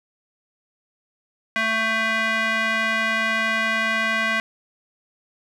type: tone with band-pass filter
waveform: square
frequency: 222.3 Hz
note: A3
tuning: 18 cents sharp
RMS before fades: -22 dBFS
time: 1.56-4.4 s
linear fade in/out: 0 ms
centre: 1900 Hz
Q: 2.5
effects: none